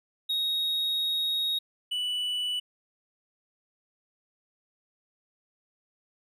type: tone pair in turn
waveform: triangle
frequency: 3762 / 2964 Hz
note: A#7 / F#7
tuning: +15 / +2 cents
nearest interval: major third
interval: 413 cents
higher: first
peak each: -24 / -26 dBFS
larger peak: first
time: 0.29-1.59 / 1.91-2.6 s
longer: first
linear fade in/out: 10 ms
effects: none